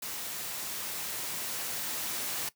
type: noise with level ramp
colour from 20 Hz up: white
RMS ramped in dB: -38 to -34 dBFS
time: 0.02-2.49 s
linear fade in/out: 5 ms
effects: noise-tail reverb RT60 0.1 s tail -17 dB re dry + high-pass 100 Hz 12 dB/octave